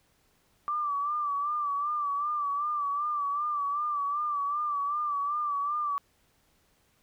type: tone with vibrato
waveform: sine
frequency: 1168 Hz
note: D6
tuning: 10 cents flat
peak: -27 dBFS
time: 0.68-5.98 s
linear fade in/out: 0 ms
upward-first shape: sine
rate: 2.6 Hz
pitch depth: 60 cents each way
effects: pink hiss -68 dBFS RMS until 7.02 s